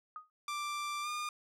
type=tone with exponential decay; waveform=sine; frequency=1244.5 Hz; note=D#6; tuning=in tune; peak=-38 dBFS; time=0.16-0.3 s; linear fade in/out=1 ms; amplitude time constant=30 ms
type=tone with pitch glide; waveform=sawtooth; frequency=1178 to 1211.1 Hz; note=D6 to D#6; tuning=+5 to -47 cents; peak=-32 dBFS; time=0.48-1.29 s; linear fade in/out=2 ms; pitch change=+48 cents; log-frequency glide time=1.02-1.08 s
effects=low-pass 10000 Hz 12 dB/octave